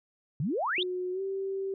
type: exponential sweep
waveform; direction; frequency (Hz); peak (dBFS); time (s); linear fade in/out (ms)
sine; up; 125 to 3800; -27; 0.4-0.83; 2
type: tone with pitch glide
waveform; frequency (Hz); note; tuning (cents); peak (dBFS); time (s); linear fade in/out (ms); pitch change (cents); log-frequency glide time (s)
sine; 364 to 387.9; F#4 to G4; -28 to -18; -30; 0.78-1.74; 2; +110; 1.12-1.21
effects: none